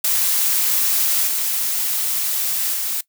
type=noise with level steps; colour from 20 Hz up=blue; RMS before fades=-18 / -21 / -23 dBFS; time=0.04-3.01 s; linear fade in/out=5 ms; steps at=1.27 / 2.74 s; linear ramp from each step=2 ms; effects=noise-tail reverb RT60 0.1 s tail -20 dB re dry